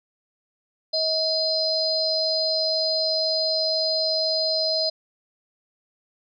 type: tone cluster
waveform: sine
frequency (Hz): 637 / 4153 / 4951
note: D#5 / C8 / D#8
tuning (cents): +41 / -14 / -9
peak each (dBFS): -25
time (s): 0.93-4.9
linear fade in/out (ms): 10
effects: none